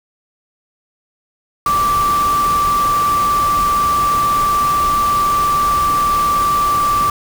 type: tone in noise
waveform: sine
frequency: 1168 Hz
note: D6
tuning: 10 cents flat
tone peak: -12 dBFS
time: 1.66-7.1 s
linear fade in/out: 2 ms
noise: pink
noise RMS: -25 dBFS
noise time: 1.66-7.1 s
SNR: +10 dB
effects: none